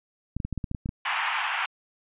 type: clicks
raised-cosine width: 5 ms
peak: -18 dBFS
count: 10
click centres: 0.366 / 0.402 / 0.45 / 0.527 / 0.577 / 0.642 / 0.714 / 0.748 / 0.859 / 0.891 s
type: band-pass noise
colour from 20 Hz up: pink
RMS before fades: -28 dBFS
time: 1.05-1.66 s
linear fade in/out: 5 ms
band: 830 to 3100 Hz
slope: 48 dB/octave
effects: resampled to 8000 Hz